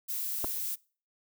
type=noise; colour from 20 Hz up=violet; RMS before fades=-34 dBFS; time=0.08-0.76 s; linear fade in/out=20 ms
type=clicks; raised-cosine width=1 ms; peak=-21 dBFS; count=2; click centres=0.443 / 0.446 s
effects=noise-tail reverb RT60 0.4 s tail -24 dB re dry